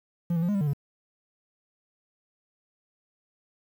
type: tone with pitch steps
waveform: triangle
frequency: 171.7 / 164.7 / 174.3 / 206.7 / 197.5 / 149.1 / 141.3 Hz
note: F3 / E3 / F3 / G#3 / G3 / D3 / C#3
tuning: -29 / -1 / -3 / -8 / +13 / +27 / +34 cents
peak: -21 dBFS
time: 0.3-0.734 s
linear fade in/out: 5 ms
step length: 62 ms
effects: 9-bit